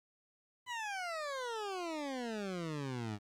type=exponential sweep; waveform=20% pulse; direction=down; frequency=1012 to 100.5 Hz; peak=-33 dBFS; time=0.66-3.19 s; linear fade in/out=50 ms; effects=low-pass 7000 Hz 12 dB/octave + 11-bit